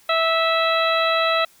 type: harmonic tone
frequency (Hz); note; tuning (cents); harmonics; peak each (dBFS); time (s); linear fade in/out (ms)
655; E5; -11; 1 / 2 / 3 / 4 / 5 / 6; -21 / -21 / -27 / -26 / -30 / -26; 0.09-1.45; 5
effects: white hiss -54 dBFS RMS until 1.6 s